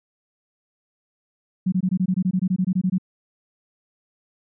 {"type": "tone bursts", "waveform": "sine", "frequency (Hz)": 185, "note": "F#3", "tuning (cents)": 0, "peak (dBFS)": -17, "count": 16, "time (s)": [1.66, 2.983], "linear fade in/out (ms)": 10, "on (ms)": 63, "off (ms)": 21, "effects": []}